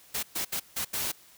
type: noise bursts at uneven times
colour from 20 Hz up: white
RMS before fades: -31 dBFS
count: 5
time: 0.14-0.23 / 0.35-0.45 / 0.52-0.6 / 0.76-0.85 / 0.93-1.12 s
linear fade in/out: 10 ms
effects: white hiss -56 dBFS RMS until 1.37 s